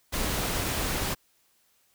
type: noise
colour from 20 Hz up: pink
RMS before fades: -29 dBFS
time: 0.12-1.15 s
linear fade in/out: 20 ms
effects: white hiss -67 dBFS RMS until 1.94 s